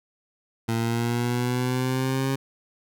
20% pulse exponential sweep, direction up, 113.7 to 135.6 Hz, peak -18 dBFS, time 0.68-2.36 s, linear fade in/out 10 ms, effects none

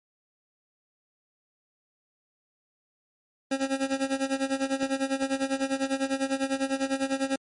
25% pulse tone with tremolo, 270 Hz, C#4, 45 cents flat, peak -19 dBFS, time 3.51-7.36 s, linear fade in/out 5 ms, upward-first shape sine, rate 10 Hz, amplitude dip 85%, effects MP3 48 kbps

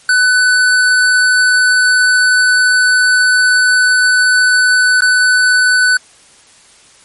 square tone with dropouts, 1499 Hz, F#6, 22 cents sharp, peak -8 dBFS, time 0.09-5.97 s, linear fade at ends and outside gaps 2 ms, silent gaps 5.007-5.02 s, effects white hiss -44 dBFS RMS until 7.04 s + MP3 48 kbps

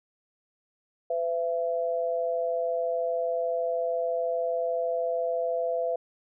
sine tone pair together, 505.6 / 672 Hz, B4 / E5, +41 / +33 cents, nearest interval perfect fourth, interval 492 cents, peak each -28 dBFS, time 1.1-5.96 s, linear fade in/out 5 ms, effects none

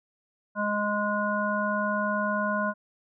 harmonic tone, 207.7 Hz, G#3, in tune, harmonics 1 / 3 / 5 / 7, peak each -30 / -30 / -30 / -30 dBFS, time 0.55-2.74 s, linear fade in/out 50 ms, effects none

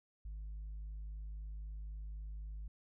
sine tone, 51.91 Hz, G#1, in tune, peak -40 dBFS, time 0.25-2.68 s, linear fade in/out 5 ms, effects tanh soft clip ceiling -41 dBFS

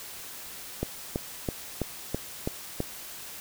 click train, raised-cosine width 2 ms, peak -14 dBFS, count 7, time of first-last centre 0.83-2.804 s, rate 3.04 Hz, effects white hiss -42 dBFS RMS until 3.4 s

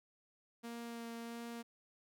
sawtooth tone with vibrato, 233.1 Hz, A#3, in tune, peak -40 dBFS, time 0.63-1.63 s, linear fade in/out 20 ms, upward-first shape sine, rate 1.5 Hz, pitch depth 11 cents each way, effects none

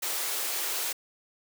white high-pass noise, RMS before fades -31 dBFS, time 0.02-0.93 s, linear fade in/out 10 ms, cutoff 320 Hz, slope 48 dB/octave, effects none

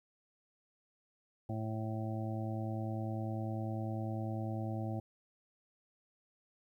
harmonic tone, 110 Hz, A2, in tune, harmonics 1 / 2 / 3 / 5 / 6 / 7, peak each -37 / -42 / -44 / -48 / -48 / -47 dBFS, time 1.49-5 s, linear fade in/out 5 ms, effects 12-bit

